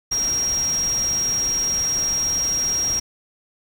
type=tone in noise; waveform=sine; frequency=5620 Hz; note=F8; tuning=10 cents sharp; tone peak=-19 dBFS; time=0.11-3 s; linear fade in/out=10 ms; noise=pink; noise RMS=-33 dBFS; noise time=0.11-3 s; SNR=+11 dB; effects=none